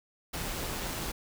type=noise with amplitude modulation; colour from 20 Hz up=pink; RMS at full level=-34 dBFS; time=0.33-1.12 s; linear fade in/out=10 ms; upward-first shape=sine; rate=170 Hz; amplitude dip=30%; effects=none